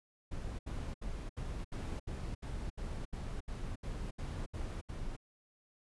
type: noise bursts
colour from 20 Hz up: brown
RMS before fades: -40 dBFS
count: 14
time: 0.31-5.166 s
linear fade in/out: 10 ms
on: 280 ms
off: 72 ms
effects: resampled to 24000 Hz